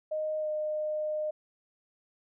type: tone with pitch glide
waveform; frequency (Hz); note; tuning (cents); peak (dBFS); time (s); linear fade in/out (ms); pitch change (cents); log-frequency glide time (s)
sine; 619 to 611.5; D#5 to D#5; -9 to -30; -29; 0.11-1.31; 10; -21; 0.39-0.48
effects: none